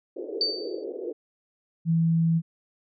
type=band-pass noise; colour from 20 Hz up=white; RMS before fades=-34 dBFS; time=0.16-1.13 s; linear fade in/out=10 ms; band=350 to 470 Hz; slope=48 dB/octave
type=tone with exponential decay; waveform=sine; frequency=4586 Hz; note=D8; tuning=42 cents flat; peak=-19 dBFS; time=0.41-0.84 s; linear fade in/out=1 ms; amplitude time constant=92 ms
type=tone; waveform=sine; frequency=164.7 Hz; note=E3; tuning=1 cent flat; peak=-19 dBFS; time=1.85-2.42 s; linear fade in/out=50 ms
effects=none